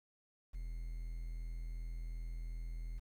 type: tone with quantisation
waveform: triangle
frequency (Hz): 41.35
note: E1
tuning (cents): +6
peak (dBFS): -38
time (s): 0.53-3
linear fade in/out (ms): 20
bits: 11
effects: none